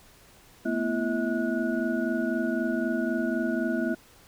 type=tone cluster; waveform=sine; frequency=223.5 / 247.4 / 336.2 / 643 / 1461 Hz; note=A3 / B3 / E4 / E5 / F#6; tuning=+27 / +3 / +34 / -43 / -22 cents; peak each=-31 / -29 / -30 / -33 / -35 dBFS; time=0.65-3.95 s; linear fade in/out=10 ms; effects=pink hiss -55 dBFS RMS until 4.27 s